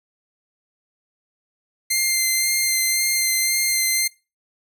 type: tone with vibrato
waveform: 10% pulse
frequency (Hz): 2092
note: C7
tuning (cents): -1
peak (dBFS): -9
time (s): 1.9-4.08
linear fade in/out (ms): 10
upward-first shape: sine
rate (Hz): 1.9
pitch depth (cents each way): 16
effects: noise-tail reverb RT60 0.3 s tail -24 dB re dry